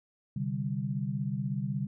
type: chord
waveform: sine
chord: C suspended second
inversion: none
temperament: just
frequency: 130.81 / 147.16 / 196.22 Hz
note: C3 / D3 / G3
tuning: 0 / +4 / +2 cents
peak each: -34 dBFS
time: 0.36-1.87 s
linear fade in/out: 5 ms
effects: none